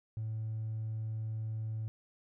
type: tone with hard clipping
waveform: sine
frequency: 110 Hz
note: A2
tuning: in tune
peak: -35 dBFS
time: 0.17-1.88 s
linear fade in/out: 0 ms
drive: 1 dB
effects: none